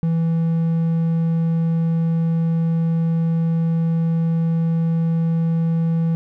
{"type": "tone", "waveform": "triangle", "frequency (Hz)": 164.81, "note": "E3", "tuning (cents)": 0, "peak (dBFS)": -14, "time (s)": [0.03, 6.15], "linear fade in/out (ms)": 0, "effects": []}